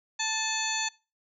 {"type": "harmonic tone with a mistuned harmonic", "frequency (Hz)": 880, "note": "A5", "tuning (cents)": 0, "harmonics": [1, 2, 3, 4, 5, 7, 8], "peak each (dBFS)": [-35, -35, -35, -35, -35, -35, -35], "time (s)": [0.19, 0.89], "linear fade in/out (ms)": 10, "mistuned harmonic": 3, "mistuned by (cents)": -44, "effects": ["noise-tail reverb RT60 0.3 s tail -22 dB re dry"]}